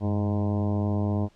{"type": "harmonic tone with a mistuned harmonic", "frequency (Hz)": 103.6, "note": "G#2", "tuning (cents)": -4, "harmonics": [1, 2, 3, 4, 5, 6, 7, 8, 9, 10], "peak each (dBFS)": [-25, -28, -33, -37, -41, -37, -42, -44, -44, -47], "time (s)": [0, 1.29], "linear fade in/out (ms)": 50, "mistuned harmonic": 1, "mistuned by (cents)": -100, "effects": ["pink hiss -62 dBFS RMS until 1.35 s", "low-pass 6000 Hz 12 dB/octave"]}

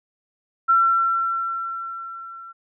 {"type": "tone with level ramp", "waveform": "sine", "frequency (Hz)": 1353, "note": "E6", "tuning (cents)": 45, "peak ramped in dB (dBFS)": [-12, -37], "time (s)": [0.68, 2.53], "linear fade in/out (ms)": 20, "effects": []}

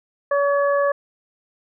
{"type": "harmonic tone", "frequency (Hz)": 567, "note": "C#5", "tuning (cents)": 39, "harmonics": [1, 2, 3], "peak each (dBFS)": [-17, -23, -27], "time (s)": [0.31, 0.92], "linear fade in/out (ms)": 5, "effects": []}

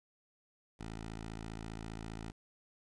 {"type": "tone", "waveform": "10% pulse", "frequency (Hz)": 55, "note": "A1", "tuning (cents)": 0, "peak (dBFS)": -34, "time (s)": [0.79, 2.32], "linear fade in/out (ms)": 20, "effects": ["resampled to 22050 Hz", "10-bit"]}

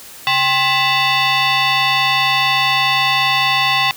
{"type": "tone with frequency modulation", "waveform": "sine", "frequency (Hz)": 788, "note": "G5", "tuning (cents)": 9, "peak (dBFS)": -12, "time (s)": [0.27, 3.91], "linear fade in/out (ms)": 0, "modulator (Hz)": 925, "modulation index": 3.6, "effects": ["white hiss -37 dBFS RMS until 3.96 s"]}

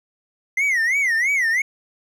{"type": "tone with vibrato", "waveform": "triangle", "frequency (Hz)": 2022, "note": "B6", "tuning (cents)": 40, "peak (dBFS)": -15, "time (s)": [0.57, 1.62], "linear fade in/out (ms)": 5, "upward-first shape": "sine", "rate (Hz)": 3, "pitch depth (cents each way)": 210, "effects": []}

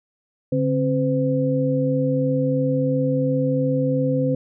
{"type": "tone cluster", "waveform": "sine", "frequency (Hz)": [143.2, 266.1, 509], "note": ["D3", "C4", "C5"], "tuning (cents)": [-43, 29, -48], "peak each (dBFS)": -22, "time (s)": [0.52, 4.35], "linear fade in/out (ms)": 5, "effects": []}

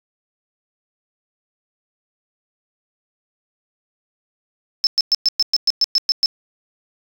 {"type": "tone bursts", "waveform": "triangle", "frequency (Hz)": 5260, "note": "E8", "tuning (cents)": -5, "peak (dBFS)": -9, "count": 11, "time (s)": [4.84, 6.259], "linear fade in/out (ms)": 0, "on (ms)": 29, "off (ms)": 110, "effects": ["tanh soft clip ceiling -9 dBFS"]}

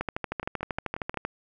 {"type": "two click trains", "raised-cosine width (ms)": 0.5, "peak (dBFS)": [-20, -14], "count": [5, 17], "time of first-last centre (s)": [[0.43, 1.143], [0.01, 1.25]], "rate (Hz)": [5.61, 12.9], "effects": []}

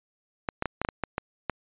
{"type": "clicks", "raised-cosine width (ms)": 0.5, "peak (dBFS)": -12, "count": 9, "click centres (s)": [0.488, 0.624, 0.657, 0.816, 0.849, 0.888, 1.037, 1.181, 1.497], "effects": ["resampled to 8000 Hz"]}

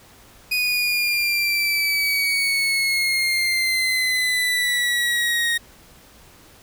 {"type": "exponential sweep", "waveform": "30% pulse", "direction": "down", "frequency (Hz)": [2489, 1864.7], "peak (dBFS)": -16, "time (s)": [0.51, 5.58], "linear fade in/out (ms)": 10, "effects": ["pink hiss -49 dBFS RMS until 6.62 s"]}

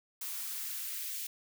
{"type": "noise with high-pass filter sweep", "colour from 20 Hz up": "blue", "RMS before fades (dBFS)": -39, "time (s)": [0.21, 1.27], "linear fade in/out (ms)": 5, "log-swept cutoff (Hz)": [870, 2400], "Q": 1.2, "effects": []}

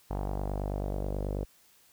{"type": "tone with low-pass filter sweep", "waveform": "sawtooth", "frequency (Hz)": 49.27, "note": "G1", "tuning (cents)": 10, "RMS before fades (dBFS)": -33, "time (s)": [0.1, 1.45], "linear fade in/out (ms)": 10, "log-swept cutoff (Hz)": [830, 520], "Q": 2.6, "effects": ["white hiss -62 dBFS RMS until 1.92 s"]}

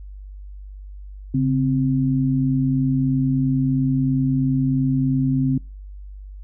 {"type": "tone pair together", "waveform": "sine", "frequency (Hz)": [138.58, 261.6], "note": ["C#3", "C4"], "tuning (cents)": [0, 0], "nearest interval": "major seventh", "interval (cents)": 1100, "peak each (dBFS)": -19, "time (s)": [1.34, 5.58], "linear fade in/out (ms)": 5, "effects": ["noise-tail reverb RT60 0.3 s tail -25 dB re dry", "added 49 Hz sine -34 dBFS peak until 6.43 s"]}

